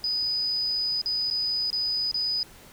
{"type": "tone with dropouts", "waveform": "sine", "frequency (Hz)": 4978, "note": "D#8", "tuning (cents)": 0, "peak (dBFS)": -24, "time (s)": [0.04, 2.43], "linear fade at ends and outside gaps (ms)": 1, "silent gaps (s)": [[1.015, 1.059], [1.301, 1.31], [1.703, 1.729], [2.114, 2.143]], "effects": ["pink hiss -50 dBFS RMS until 2.72 s"]}